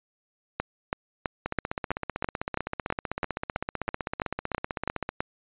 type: two click trains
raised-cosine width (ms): 0.5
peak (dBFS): -11 / -14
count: 15 / 58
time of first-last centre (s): 0.6-5.205 / 1.46-5.091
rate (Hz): 3.04 / 15.7
effects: resampled to 8000 Hz